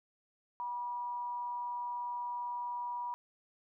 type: tone with amplitude modulation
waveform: sine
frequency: 969 Hz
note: B5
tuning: 33 cents flat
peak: -34 dBFS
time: 0.6-3.14 s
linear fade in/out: 0 ms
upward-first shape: sine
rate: 215 Hz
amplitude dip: 30%
effects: none